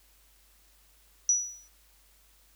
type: tone with exponential decay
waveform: sine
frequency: 5880 Hz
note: F#8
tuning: 12 cents flat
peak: -18 dBFS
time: 1.29-1.68 s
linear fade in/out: 1 ms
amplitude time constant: 84 ms
effects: added 50 Hz sine -63 dBFS peak until 2.55 s + white hiss -63 dBFS RMS until 2.55 s

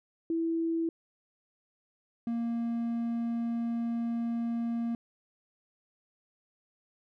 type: tone pair in turn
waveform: sine / triangle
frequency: 329.6 / 233.1 Hz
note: E4 / A#3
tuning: 0 / 0 cents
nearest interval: tritone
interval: 600 cents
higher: first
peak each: -27 dBFS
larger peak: neither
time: 0.3-0.89 / 2.27-4.95 s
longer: second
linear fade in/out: 2 ms
effects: none

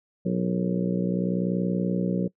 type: harmonic tone with a mistuned harmonic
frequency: 60.7 Hz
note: B1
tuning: 29 cents flat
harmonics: 2 / 3 / 4 / 5 / 6 / 7 / 8 / 9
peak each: -36 / -24 / -33 / -34 / -34 / -36 / -34 / -35 dBFS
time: 0.25-2.28 s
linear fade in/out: 10 ms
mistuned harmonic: 8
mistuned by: -66 cents
effects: noise-tail reverb RT60 0.1 s tail -23 dB re dry

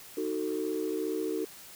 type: chord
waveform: sine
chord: D# diminished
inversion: none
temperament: just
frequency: 311.1 / 373.4 / 448 Hz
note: D#4 / F#4 / A4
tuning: 0 / +16 / +31 cents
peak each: -33 dBFS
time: 0.17-1.45 s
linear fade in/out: 5 ms
effects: tanh soft clip ceiling -22 dBFS + white hiss -49 dBFS RMS until 1.75 s

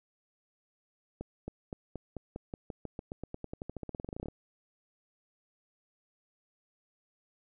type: accelerating click train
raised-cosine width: 2 ms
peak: -25 dBFS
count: 30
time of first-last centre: 1.21-4.284 s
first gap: 270 ms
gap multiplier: 0.92
effects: none

